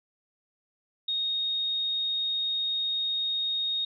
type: tone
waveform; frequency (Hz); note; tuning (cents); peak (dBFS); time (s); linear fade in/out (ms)
sine; 3724; A#7; -2; -26; 1.08-3.85; 5
effects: none